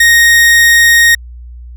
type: tone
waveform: 40% pulse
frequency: 1864 Hz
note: A#6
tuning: 1 cent flat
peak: -3 dBFS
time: 0-1.15 s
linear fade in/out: 5 ms
effects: added 60 Hz sine -27 dBFS peak until 1.76 s